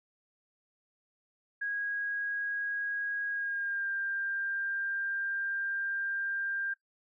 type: tone with pitch glide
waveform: sine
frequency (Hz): 1645 to 1592.6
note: G#6 to G6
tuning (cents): -17 to +27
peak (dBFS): -31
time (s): 1.61-6.74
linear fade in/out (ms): 10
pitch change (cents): -56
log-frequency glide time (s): 3.28-3.89
effects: noise-tail reverb RT60 0.1 s tail -18 dB re dry